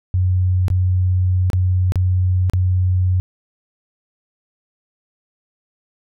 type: tone with dropouts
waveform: sine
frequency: 91.7 Hz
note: F#2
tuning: 15 cents flat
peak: -13 dBFS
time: 0.14-3.2 s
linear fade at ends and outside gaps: 0 ms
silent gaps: 0.682-0.702 / 1.501-1.532 / 1.921-1.957 / 2.498-2.535 s
effects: none